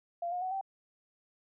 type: tone with pitch steps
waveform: sine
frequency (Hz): 689 / 716.6 / 745.3 / 775.2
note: F5 / F5 / F#5 / G5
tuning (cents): -24 / +44 / +12 / -20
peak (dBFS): -32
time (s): 0.22-0.612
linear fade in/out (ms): 5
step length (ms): 98
effects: none